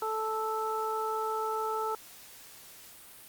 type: harmonic tone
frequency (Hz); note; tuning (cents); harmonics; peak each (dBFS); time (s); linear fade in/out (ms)
438.4; A4; -6; 1 / 2 / 3; -34 / -34 / -34; 0.02-1.95; 2
effects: white hiss -51 dBFS RMS until 3.28 s + Opus 48 kbps